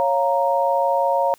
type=chord; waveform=sine; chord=Bb minor; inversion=first; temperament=equal with one note detuned; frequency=552.4 / 698.5 / 932.3 Hz; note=Db5 / F5 / Bb5; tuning=-6 / 0 / 0 cents; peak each=-20 / -22 / -20 dBFS; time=0-1.34 s; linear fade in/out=0 ms; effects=white hiss -54 dBFS RMS until 1.38 s